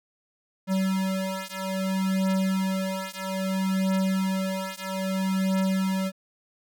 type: beating tone pair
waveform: square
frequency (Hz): 190 / 190.61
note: F#3 / G3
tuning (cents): +46 / -48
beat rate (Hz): 0.61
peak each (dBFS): -28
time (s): 0.67-6.12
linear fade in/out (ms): 50
effects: none